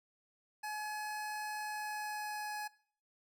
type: tone with pitch glide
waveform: 25% pulse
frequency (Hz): 848 to 841.7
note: G#5 to G#5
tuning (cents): +36 to +23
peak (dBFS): -35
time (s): 0.63-2.68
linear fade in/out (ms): 10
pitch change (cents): -13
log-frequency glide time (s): 1.59-2.56
effects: noise-tail reverb RT60 0.5 s tail -20 dB re dry